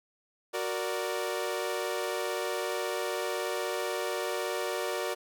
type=chord; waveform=sawtooth; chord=Gb augmented; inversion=none; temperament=equal; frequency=370 / 466.2 / 587.3 Hz; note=Gb4 / Bb4 / D5; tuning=0 / 0 / 0 cents; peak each=-31 dBFS; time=0.53-5.15 s; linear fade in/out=20 ms; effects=none